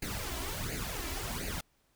pink noise with flanger, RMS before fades -37 dBFS, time 0.02-1.61 s, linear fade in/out 5 ms, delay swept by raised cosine 0.44 to 3.04 ms, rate 1.4 Hz, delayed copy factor +0.75, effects pink hiss -72 dBFS RMS until 1.95 s

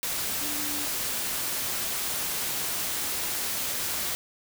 sine tone in noise, 293.7 Hz, D4, in tune, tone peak -38 dBFS, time 0.41-0.85 s, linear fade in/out 0 ms, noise white, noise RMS -30 dBFS, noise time 0.03-4.15 s, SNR -11 dB, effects none

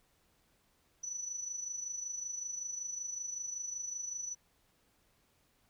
sine tone with amplitude modulation, 5950 Hz, F#8, 9 cents sharp, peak -35 dBFS, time 1.03-4.35 s, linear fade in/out 10 ms, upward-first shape sine, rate 25.3 Hz, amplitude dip 60%, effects pink hiss -72 dBFS RMS until 5.69 s

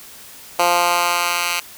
10% pulse tone with high-pass filter sweep, 174.61 Hz, F3, in tune, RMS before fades -18 dBFS, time 0.59-1.6 s, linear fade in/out 5 ms, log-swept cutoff 650 to 1900 Hz, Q 1.1, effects white hiss -40 dBFS RMS until 1.77 s

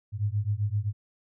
sine beating tone pair, 100 / 107.7 Hz, G2 / A2, +35 / -37 cents, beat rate 7.7 Hz, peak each -28 dBFS, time 0.12-0.93 s, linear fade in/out 50 ms, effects none

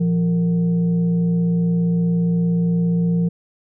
sine tone with frequency modulation, 171.6 Hz, F3, 30 cents flat, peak -15 dBFS, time 0-3.29 s, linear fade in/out 10 ms, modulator 286 Hz, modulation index 0.37, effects none

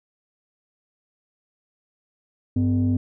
sine tone pair together, 99.1 / 252.4 Hz, G2 / B3, +19 / +38 cents, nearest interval octave + major third, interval 1619 cents, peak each -19 dBFS, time 2.56-2.97 s, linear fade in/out 5 ms, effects tanh soft clip ceiling -14 dBFS

